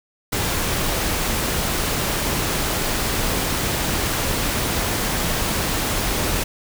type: noise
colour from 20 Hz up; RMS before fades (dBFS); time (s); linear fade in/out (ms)
pink; -22; 0.32-6.44; 10
effects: none